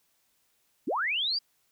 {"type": "linear sweep", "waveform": "sine", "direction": "up", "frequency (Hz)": [185, 4885], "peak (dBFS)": -26, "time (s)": [0.87, 1.39], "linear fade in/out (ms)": 10, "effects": ["white hiss -71 dBFS RMS until 1.71 s"]}